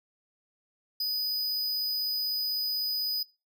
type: tone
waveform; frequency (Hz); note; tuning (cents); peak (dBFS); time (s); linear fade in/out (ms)
square; 4978; D#8; 0; -28; 1-3.23; 5
effects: noise-tail reverb RT60 0.3 s tail -23 dB re dry